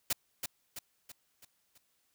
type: noise with echo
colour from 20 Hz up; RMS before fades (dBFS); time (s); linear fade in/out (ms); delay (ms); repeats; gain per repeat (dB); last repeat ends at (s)
white; -30; 0.1-0.13; 5; 330; 5; -6; 1.78
effects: white hiss -75 dBFS RMS until 2.14 s